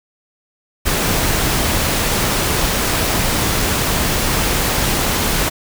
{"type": "noise", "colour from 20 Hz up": "pink", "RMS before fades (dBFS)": -17, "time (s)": [0.85, 5.5], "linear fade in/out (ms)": 20, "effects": []}